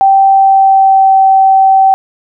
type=tone with pitch glide; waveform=sine; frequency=779 to 770.9 Hz; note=G5 to G5; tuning=-11 to -29 cents; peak=-3 dBFS; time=0.01-1.94 s; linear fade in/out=0 ms; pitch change=-18 cents; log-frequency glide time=0.27-1.19 s; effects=none